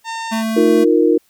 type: harmonic tone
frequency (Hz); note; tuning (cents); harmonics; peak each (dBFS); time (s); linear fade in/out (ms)
908; A#5; -46; 1 / 2 / 3 / 4 / 5 / 6 / 7 / 8 / 9; -24 / -30 / -34 / -36 / -38 / -40 / -41 / -42 / -43; 0.04-0.44; 50
type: tone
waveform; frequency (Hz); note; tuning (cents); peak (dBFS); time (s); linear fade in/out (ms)
square; 222.3; A3; +18; -18; 0.31-0.85; 20
type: chord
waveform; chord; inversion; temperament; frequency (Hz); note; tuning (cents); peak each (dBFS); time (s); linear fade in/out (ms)
sine; Eb suspended second; none; equal with one note detuned; 311.1 / 351.7 / 466.2; Eb4 / F4 / Bb4; 0 / +12 / 0; -14; 0.56-1.18; 10
effects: white hiss -58 dBFS RMS until 1.29 s